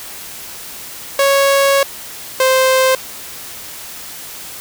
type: tone pair in turn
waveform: sawtooth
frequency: 553 / 522 Hz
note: C#5 / C5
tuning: -4 / -4 cents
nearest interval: minor second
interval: 100 cents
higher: first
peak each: -6 dBFS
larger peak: neither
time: 1.19-1.83 / 2.4-2.95 s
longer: first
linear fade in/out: 2 ms
effects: white hiss -31 dBFS RMS until 4.6 s